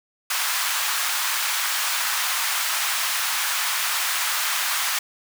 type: high-pass noise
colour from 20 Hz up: pink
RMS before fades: -24 dBFS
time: 0.3-4.99 s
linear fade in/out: 5 ms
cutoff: 1000 Hz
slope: 24 dB/octave
effects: none